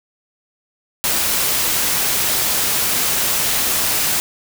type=noise; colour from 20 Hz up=white; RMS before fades=-18 dBFS; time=1.04-4.2 s; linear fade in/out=0 ms; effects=none